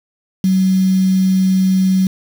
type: tone with quantisation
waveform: sine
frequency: 188.4 Hz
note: F#3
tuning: 32 cents sharp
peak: -10 dBFS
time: 0.44-2.07 s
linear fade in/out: 2 ms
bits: 5
effects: none